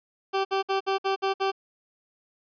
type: tone bursts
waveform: 20% pulse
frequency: 387.8 Hz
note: G4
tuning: 19 cents flat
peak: -18 dBFS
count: 7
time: 0.33-1.518 s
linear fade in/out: 20 ms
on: 120 ms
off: 58 ms
effects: resampled to 11025 Hz